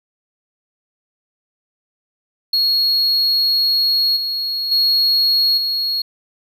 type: tone with level steps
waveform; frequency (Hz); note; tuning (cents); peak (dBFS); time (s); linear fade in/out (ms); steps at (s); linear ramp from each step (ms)
triangle; 4312; C#8; -49; -12 / -18 / -11 / -16; 2.53-6.02; 5; 4.16 / 4.71 / 5.57; 10
effects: none